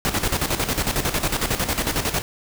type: noise with tremolo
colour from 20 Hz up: pink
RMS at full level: -21 dBFS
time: 0.05-2.22 s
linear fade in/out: 0 ms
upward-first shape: square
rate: 11 Hz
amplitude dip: 65%
effects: none